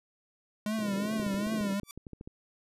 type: tone with vibrato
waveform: square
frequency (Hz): 207.7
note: G#3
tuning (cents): 0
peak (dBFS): -30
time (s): 0.66-1.8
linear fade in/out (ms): 2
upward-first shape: triangle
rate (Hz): 2.6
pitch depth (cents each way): 120
type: band-pass noise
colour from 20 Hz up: white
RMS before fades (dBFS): -40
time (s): 0.78-1.74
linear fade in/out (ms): 10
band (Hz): 140 to 400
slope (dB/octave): 24
type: clicks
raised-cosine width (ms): 3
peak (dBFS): -30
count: 11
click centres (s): 1.197 / 1.265 / 1.344 / 1.466 / 1.61 / 1.833 / 1.976 / 2.068 / 2.133 / 2.211 / 2.275
type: tone with exponential growth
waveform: 5% pulse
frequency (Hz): 1159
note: D6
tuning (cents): -23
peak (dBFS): -29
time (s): 1.83-1.91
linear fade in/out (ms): 1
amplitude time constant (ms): 16
effects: resampled to 32000 Hz